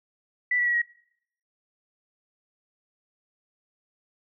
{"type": "tone with pitch steps", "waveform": "sine", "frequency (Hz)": [1975.5, 1949.4, 1923.7, 1898.3], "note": ["B6", "B6", "B6", "A#6"], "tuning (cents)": [0, -23, -46, 31], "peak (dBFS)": -21, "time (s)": [0.51, 0.818], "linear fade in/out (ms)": 5, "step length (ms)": 77, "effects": ["noise-tail reverb RT60 0.7 s tail -24 dB re dry"]}